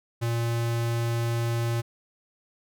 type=tone; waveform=square; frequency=116.9 Hz; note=A#2; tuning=5 cents sharp; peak=-25 dBFS; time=0.21-1.82 s; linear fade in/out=20 ms; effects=none